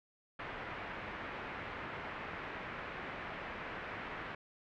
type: low-pass noise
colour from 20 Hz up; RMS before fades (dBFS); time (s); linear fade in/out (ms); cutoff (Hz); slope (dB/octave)
white; -44; 0.39-4.35; 5; 2200; 24
effects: none